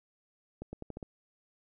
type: accelerating click train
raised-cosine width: 2 ms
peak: -27 dBFS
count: 6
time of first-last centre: 0.62-1.028 s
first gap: 110 ms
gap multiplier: 0.85
effects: none